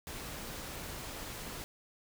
pink noise, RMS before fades -43 dBFS, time 0.07-1.64 s, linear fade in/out 0 ms, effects none

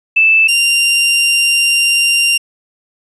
sine / sawtooth tone pair in turn, 2637 / 2779 Hz, E7 / F7, 0 / -9 cents, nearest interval minor second, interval 91 cents, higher second, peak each -6 dBFS, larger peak neither, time 0.16-0.48 / 0.48-2.38 s, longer second, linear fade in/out 10 ms, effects resampled to 24000 Hz + 8-bit

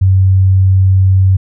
sine tone, 94.9 Hz, F#2, 44 cents sharp, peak -5 dBFS, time 0.01-1.37 s, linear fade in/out 10 ms, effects none

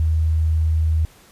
sine tone, 79.5 Hz, D#2, 38 cents sharp, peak -15 dBFS, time 0-1.05 s, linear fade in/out 0 ms, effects pink hiss -50 dBFS RMS until 1.31 s + resampled to 32000 Hz

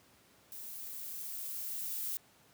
violet noise with level ramp, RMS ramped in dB -46 to -37 dBFS, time 0.52-2.17 s, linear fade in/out 0 ms, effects pink hiss -64 dBFS RMS until 2.53 s + high-pass 100 Hz 12 dB/octave

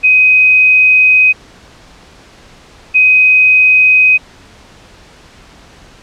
sine tone pair in turn, 2515 / 2515 Hz, D#7 / D#7, +18 / +18 cents, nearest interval unison, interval 0 cents, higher neither, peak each -4 dBFS, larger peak neither, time 0.03-1.33 / 2.94-4.18 s, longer first, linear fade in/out 20 ms, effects pink hiss -40 dBFS RMS until 6.02 s + low-pass 6000 Hz 12 dB/octave

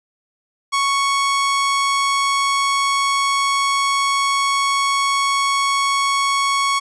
sawtooth tone, 1108.7 Hz, C#6, in tune, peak -12 dBFS, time 0.72-6.8 s, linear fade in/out 20 ms, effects resampled to 22050 Hz

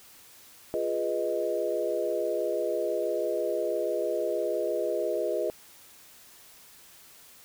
sine chord, F half-diminished seventh, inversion none, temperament equal, 349.2 / 415.3 / 493.9 / 622.3 Hz, F4 / Ab4 / Cb5 / Eb5, 0 / 0 / 0 / 0 cents, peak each -33 / -32 / -32 / -30 dBFS, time 0.74-5.5 s, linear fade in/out 0 ms, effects white hiss -53 dBFS RMS until 7.44 s

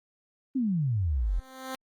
sine exponential sweep, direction down, 277.2 to 39.45 Hz, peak -24 dBFS, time 0.55-1.4 s, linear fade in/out 10 ms
10% pulse tone with exponential growth, 261.6 Hz, C4, in tune, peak -24 dBFS, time 1.1-1.75 s, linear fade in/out 0 ms, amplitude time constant 140 ms
effects Opus 32 kbps

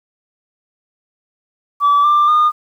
sine tone with pitch steps, 1152 / 1185.1 / 1219.1 Hz, D6 / D6 / D#6, -34 / +15 / -36 cents, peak -7 dBFS, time 1.8-2.52 s, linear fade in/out 50 ms, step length 240 ms, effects tanh soft clip ceiling -7 dBFS + 8-bit

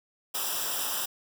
white noise with comb filter, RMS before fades -31 dBFS, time 0.34-1.06 s, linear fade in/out 10 ms, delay 0.46 ms, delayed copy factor -0.85, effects none

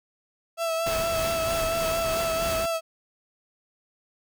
35% pulse tone with vibrato, 659.3 Hz, E5, in tune, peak -23 dBFS, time 0.57-2.81 s, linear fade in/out 50 ms, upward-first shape sine, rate 4.4 Hz, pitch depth 26 cents each way
pink noise with tremolo, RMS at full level -31 dBFS, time 0.86-2.66 s, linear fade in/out 5 ms, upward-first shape sine, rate 3.2 Hz, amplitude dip 35%
effects none

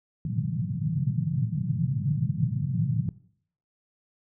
white band-pass noise, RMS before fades -27 dBFS, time 0.25-3.09 s, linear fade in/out 2 ms, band 110 to 170 Hz, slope 48 dB/octave, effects noise-tail reverb RT60 0.6 s tail -18 dB re dry

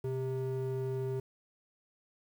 triangle ring-modulated tone, 261.6 Hz, C4, in tune, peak -27 dBFS, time 0.04-1.2 s, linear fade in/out 5 ms, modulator 134 Hz, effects 10-bit

